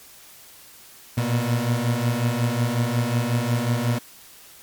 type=beating tone pair; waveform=30% pulse; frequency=116.54 / 122.04 Hz; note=A#2 / B2; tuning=0 / -20 cents; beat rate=5.5 Hz; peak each=-21 / -20 dBFS; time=1.17-3.99 s; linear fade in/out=10 ms; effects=white hiss -47 dBFS RMS until 4.62 s + MP3 96 kbps